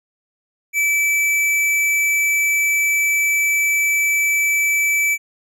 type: tone with hard clipping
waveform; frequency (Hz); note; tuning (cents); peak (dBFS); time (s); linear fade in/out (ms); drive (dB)
sine; 2310; D7; -29; -16; 0.73-5.18; 50; 18
effects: none